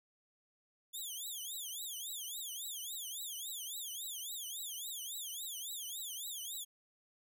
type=tone with vibrato; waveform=10% pulse; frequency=3404 Hz; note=G#7; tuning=42 cents sharp; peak=-34 dBFS; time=0.93-6.65 s; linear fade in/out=20 ms; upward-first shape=triangle; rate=3.6 Hz; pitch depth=270 cents each way; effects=none